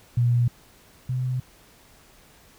sine tone pair in turn, 120.4 / 127.38 Hz, B2 / C3, -44 / -46 cents, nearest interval minor second, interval 98 cents, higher second, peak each -17 / -23 dBFS, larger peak first, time 0.17-0.48 / 1.09-1.4 s, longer neither, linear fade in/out 5 ms, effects pink hiss -54 dBFS RMS until 2.58 s

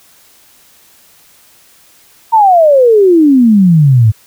sine exponential sweep, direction down, 932.3 to 103.83 Hz, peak -3 dBFS, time 2.32-4.12 s, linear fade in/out 20 ms, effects white hiss -45 dBFS RMS until 4.26 s

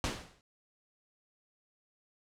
pink noise with exponential decay, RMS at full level -30 dBFS, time 0.04-0.41 s, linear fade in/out 1 ms, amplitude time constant 79 ms, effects low-pass 7000 Hz 12 dB/octave

